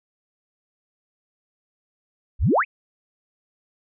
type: exponential sweep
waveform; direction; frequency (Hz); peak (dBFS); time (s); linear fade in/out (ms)
sine; up; 42.12 to 2794; -15; 2.39-2.65; 50
effects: none